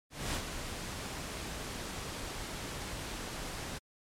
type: noise with ADSR envelope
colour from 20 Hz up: pink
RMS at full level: -33 dBFS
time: 0.1-3.79 s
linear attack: 240 ms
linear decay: 74 ms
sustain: -7 dB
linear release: 18 ms
effects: low-pass 10000 Hz 12 dB/octave + MP3 96 kbps